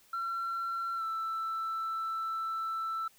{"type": "tone with pitch glide", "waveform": "sine", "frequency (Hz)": [1358, 1327], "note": ["F6", "E6"], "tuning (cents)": [-49, 11], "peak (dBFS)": -30, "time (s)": [0.13, 3.08], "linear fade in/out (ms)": 5, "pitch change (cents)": -40, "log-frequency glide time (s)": [0.97, 1.03], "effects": ["tanh soft clip ceiling -30 dBFS", "white hiss -63 dBFS RMS until 3.18 s"]}